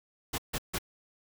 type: noise bursts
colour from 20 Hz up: pink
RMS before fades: -32 dBFS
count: 3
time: 0.33-0.786 s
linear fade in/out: 10 ms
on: 52 ms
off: 150 ms
effects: none